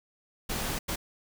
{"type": "noise bursts at uneven times", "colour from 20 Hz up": "pink", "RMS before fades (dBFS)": -32, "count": 2, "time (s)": [[0.49, 0.79], [0.88, 0.96]], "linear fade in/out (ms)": 10, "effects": []}